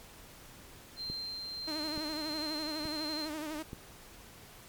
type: tone with tremolo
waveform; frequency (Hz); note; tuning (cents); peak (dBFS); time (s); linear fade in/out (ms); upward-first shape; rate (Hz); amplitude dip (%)
sine; 4151; C8; -15; -36; 0.96-3.29; 50; sine; 1.5; 25
type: click train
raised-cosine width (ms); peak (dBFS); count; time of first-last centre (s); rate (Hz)
3; -28; 4; 1.1-3.732; 1.14
type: tone with vibrato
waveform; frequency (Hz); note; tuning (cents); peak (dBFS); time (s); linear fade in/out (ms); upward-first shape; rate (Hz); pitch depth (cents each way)
sawtooth; 306.9; D#4; -24; -33; 1.67-3.63; 10; sine; 12; 72
effects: pink hiss -53 dBFS RMS until 4.68 s + MP3 96 kbps